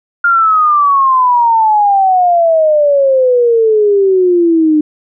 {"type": "exponential sweep", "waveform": "sine", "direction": "down", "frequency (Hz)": [1412, 300.6], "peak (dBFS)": -6, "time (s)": [0.24, 4.81], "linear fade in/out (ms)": 5, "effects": []}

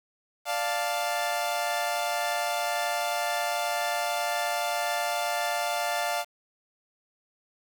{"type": "chord", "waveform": "sawtooth", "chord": "D minor", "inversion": "none", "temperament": "equal", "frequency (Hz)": [587.3, 698.5, 880], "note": ["D5", "F5", "A5"], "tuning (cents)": [0, 0, 0], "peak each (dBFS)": [-29, -25, -29], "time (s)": [0.45, 6.25], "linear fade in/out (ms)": 50, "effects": ["8-bit"]}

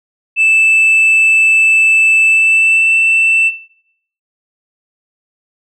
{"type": "tone with pitch glide", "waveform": "sine", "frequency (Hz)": [2637, 2665], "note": ["E7", "E7"], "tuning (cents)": [0, 18], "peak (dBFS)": -5, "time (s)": [0.36, 3.52], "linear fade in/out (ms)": 50, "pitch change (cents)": 18, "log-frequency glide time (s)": [2.26, 2.95], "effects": ["noise-tail reverb RT60 0.7 s tail -19 dB re dry", "tanh soft clip ceiling -5 dBFS"]}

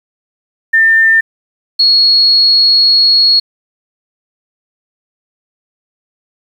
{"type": "tone pair in turn", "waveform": "sine", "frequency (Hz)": [1798, 4327], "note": ["A6", "C#8"], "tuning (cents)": [37, -43], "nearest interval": "octave + minor third", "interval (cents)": 1520, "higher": "second", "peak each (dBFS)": -5, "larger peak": "neither", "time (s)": [[0.73, 1.21], [1.79, 3.4]], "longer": "second", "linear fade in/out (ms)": 10, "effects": ["7-bit"]}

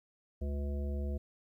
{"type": "harmonic tone", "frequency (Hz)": 71.2, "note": "C#2", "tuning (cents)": 47, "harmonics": [1, 3, 5, 7, 9], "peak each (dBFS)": [-33, -43, -47, -48, -50], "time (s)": [0.41, 1.18], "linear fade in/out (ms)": 10, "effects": ["12-bit"]}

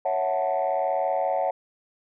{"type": "chord", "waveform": "sine", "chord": "F# minor seventh", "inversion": "second", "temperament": "equal", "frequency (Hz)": [554.4, 659.3, 740, 880], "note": ["C#5", "E5", "F#5", "A5"], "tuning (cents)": [0, 0, 0, 0], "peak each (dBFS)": [-26, -27, -25, -30], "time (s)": [0.05, 1.51], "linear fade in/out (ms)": 5, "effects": ["tanh soft clip ceiling -16 dBFS"]}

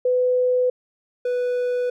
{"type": "tone pair in turn", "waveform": ["sine", "triangle"], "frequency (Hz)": [501, 493.8], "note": ["B4", "B4"], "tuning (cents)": [25, 0], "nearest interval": "unison", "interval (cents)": 25, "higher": "first", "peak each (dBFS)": [-16, -18], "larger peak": "first", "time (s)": [[0.05, 0.7], [1.25, 1.9]], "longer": "neither", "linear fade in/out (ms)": 5, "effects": []}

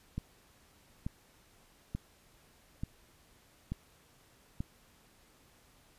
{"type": "click train", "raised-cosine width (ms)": 5, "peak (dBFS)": -23, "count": 6, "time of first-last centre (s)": [0.18, 4.605], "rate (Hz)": 1.13, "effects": ["pink hiss -64 dBFS RMS until 5.98 s", "resampled to 32000 Hz"]}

